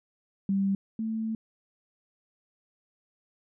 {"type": "tone pair in turn", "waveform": "sine", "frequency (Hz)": [195.9, 221.8], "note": ["G3", "A3"], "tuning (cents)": [-1, 14], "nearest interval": "major second", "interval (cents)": 215, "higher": "second", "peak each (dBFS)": [-23, -28], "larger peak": "first", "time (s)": [[0.49, 0.75], [0.99, 1.35]], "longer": "second", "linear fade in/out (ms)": 2, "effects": []}